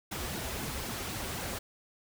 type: noise with flanger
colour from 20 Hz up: pink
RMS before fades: -37 dBFS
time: 0.11-1.59 s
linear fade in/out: 10 ms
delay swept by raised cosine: 1.6 to 6.8 ms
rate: 3.9 Hz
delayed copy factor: -1
effects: none